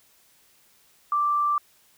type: tone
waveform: sine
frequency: 1174.7 Hz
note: D6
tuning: in tune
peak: -20 dBFS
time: 1.12-1.58 s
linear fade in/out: 2 ms
effects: white hiss -60 dBFS RMS until 1.97 s